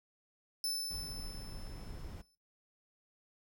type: tone with exponential decay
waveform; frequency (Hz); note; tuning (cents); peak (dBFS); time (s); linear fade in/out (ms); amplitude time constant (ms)
sawtooth; 5274; E8; 0; -30; 0.64-2.35; 1; 370
type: noise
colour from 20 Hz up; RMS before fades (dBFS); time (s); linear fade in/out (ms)
brown; -45; 0.9-2.22; 10
effects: noise-tail reverb RT60 0.3 s tail -22 dB re dry